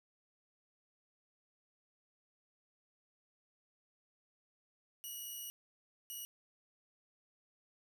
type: tone bursts at uneven times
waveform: 5% pulse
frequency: 2909 Hz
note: F#7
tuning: 30 cents flat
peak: -35 dBFS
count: 2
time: 5.04-5.5 / 6.1-6.25 s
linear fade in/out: 0 ms
effects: 11-bit